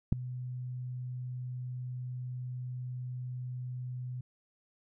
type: tone with ADSR envelope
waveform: sine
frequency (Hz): 125.5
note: B2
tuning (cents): +28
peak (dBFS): -15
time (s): 0.12-4.21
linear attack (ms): 6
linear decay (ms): 3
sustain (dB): -21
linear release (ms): 5
effects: none